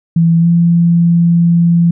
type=tone with pitch glide; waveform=sine; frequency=166.5 to 170.2 Hz; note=E3 to F3; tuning=+18 to -44 cents; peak=-6 dBFS; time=0.16-1.91 s; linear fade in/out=5 ms; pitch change=+38 cents; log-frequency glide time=0.4-0.47 s; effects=none